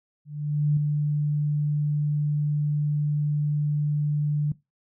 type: tone with ADSR envelope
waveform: sine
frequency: 148.1 Hz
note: D3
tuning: 15 cents sharp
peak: -17 dBFS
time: 0.25-4.52 s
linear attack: 520 ms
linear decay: 3 ms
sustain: -4 dB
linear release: 4 ms
effects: noise-tail reverb RT60 0.2 s tail -19 dB re dry